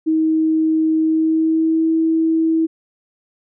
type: tone with pitch glide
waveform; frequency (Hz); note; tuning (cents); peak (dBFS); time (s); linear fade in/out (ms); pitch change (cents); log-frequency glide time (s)
sine; 317.2 to 323.5; D#4 to E4; +33 to -32; -13; 0.06-2.67; 20; +35; 1-1.91
effects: none